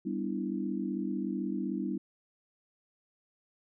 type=chord; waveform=sine; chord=E minor seventh; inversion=first; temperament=equal; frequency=196 / 246.9 / 293.7 / 329.6 Hz; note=G3 / B3 / D4 / E4; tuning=0 / 0 / 0 / 0 cents; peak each=-35 / -37 / -37 / -37 dBFS; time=0.05-1.98 s; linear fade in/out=10 ms; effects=none